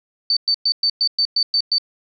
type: tone bursts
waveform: sine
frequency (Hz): 4556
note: C#8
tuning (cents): +47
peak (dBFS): -14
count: 9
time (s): 0.3-1.783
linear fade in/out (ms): 2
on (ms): 67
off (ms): 110
effects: none